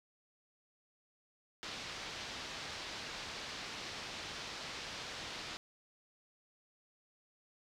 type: low-pass noise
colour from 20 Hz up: white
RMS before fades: -45 dBFS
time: 1.63-5.57 s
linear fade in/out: 0 ms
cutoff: 5100 Hz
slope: 24 dB/octave
effects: none